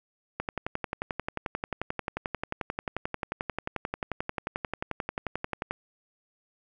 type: click train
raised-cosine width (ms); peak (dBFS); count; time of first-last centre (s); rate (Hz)
0.5; -15; 61; 0.4-5.71; 11.3
effects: none